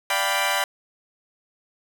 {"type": "chord", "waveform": "15% pulse", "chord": "G dominant seventh", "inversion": "second", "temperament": "equal", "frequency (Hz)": [587.3, 698.5, 784, 987.8], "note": ["D5", "F5", "G5", "B5"], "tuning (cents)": [0, 0, 0, 0], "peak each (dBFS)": [-21, -22, -19, -19], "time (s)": [0.1, 0.64], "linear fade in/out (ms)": 2, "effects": []}